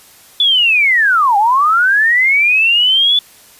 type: linear two-way sweep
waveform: sine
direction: down then up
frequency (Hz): 3479 to 787 to 3479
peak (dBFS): -8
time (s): 0.4-3.19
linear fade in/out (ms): 2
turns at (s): 1.37
effects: white hiss -43 dBFS RMS until 3.59 s + resampled to 32000 Hz